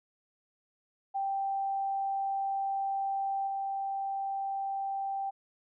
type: tone with level steps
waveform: sine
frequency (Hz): 784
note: G5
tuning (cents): 0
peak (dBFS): -29 / -31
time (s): 1.14-5.31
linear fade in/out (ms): 20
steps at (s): 3.47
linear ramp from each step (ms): 5
effects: none